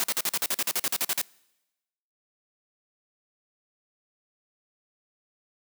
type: noise bursts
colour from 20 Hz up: white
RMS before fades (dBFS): -26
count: 15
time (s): 0-1.215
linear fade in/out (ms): 0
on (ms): 39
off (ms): 45
effects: noise-tail reverb RT60 1.0 s tail -25 dB re dry + high-pass 200 Hz 12 dB/octave